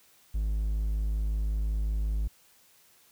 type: tone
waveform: triangle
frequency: 52.7 Hz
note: G#1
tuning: 26 cents sharp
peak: -24 dBFS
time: 0.34-2.28 s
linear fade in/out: 10 ms
effects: white hiss -61 dBFS RMS until 3.11 s